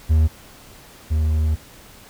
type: tone pair in turn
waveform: triangle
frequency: 78.6 / 77.7 Hz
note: D#2 / D#2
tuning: +18 / -2 cents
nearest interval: unison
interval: 20 cents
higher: first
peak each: -10 / -14 dBFS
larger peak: first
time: 0.09-0.28 / 1.1-1.56 s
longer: second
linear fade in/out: 20 ms
effects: pink hiss -45 dBFS RMS until 2.09 s